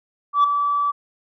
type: tone with ADSR envelope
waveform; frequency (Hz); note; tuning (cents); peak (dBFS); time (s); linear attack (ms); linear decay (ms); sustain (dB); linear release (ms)
sine; 1154; D6; -31; -8; 0.33-0.92; 110; 6; -9; 20
effects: tanh soft clip ceiling -10 dBFS